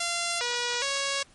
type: tone with pitch steps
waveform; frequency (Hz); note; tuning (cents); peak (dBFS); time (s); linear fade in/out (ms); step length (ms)
5% pulse; 689 / 483.2 / 554; F5 / B4 / C#5; -24 / -38 / -1; -15; 0-1.23; 5; 410
effects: pink hiss -58 dBFS RMS until 1.34 s + MP3 48 kbps